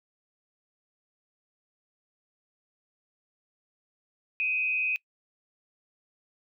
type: tone with frequency modulation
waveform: sine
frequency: 2511 Hz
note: D#7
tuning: 15 cents sharp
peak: -25 dBFS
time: 4.4-4.96 s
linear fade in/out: 0 ms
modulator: 129 Hz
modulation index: 0.57
effects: noise-tail reverb RT60 0.1 s tail -24 dB re dry